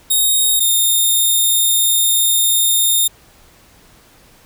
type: tone pair in turn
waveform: 5% pulse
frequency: 3729 / 3663 Hz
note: A#7 / A#7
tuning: 0 / -31 cents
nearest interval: unison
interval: 31 cents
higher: first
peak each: -4 dBFS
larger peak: neither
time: 0.1-0.6 / 0.6-3.08 s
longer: second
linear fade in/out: 10 ms
effects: pink hiss -48 dBFS RMS until 4.45 s